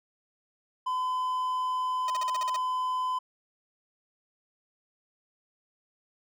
triangle tone, 1015 Hz, B5, 47 cents sharp, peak -25 dBFS, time 0.86-3.19 s, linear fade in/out 10 ms
5% pulse tone bursts, 624 Hz, D#5, 5 cents sharp, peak -24 dBFS, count 8, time 2.08-2.563 s, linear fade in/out 2 ms, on 21 ms, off 45 ms
effects none

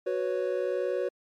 triangle chord, F# suspended fourth, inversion none, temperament equal, 370 / 493.9 / 554.4 Hz, F#4 / B4 / C#5, 0 / 0 / 0 cents, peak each -29 dBFS, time 0.06-1.09 s, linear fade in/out 10 ms, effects MP3 64 kbps

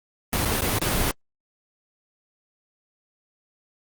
pink noise with dropouts, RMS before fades -23 dBFS, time 0.33-1.11 s, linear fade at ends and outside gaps 0 ms, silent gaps 0.451-0.456 / 0.608-0.62 / 0.786-0.816 s, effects Opus 32 kbps

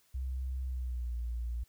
sine tone with pitch glide, 64.7 to 58.99 Hz, C2 to A#1, -19 to +21 cents, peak -33 dBFS, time 0.14-1.64 s, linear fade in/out 10 ms, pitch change -160 cents, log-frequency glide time 0.65-1.15 s, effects white hiss -69 dBFS RMS until 1.68 s

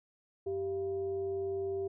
sine tone with frequency modulation, 390 Hz, G4, 9 cents flat, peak -32 dBFS, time 0.46-1.88 s, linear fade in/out 10 ms, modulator 297 Hz, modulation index 0.36, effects none

